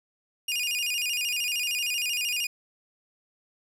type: tone with vibrato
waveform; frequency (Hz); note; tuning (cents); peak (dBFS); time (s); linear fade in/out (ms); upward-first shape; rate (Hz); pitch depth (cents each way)
sawtooth; 2637; E7; 0; -23; 0.48-2.47; 5; square; 13; 120
effects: resampled to 32000 Hz + 9-bit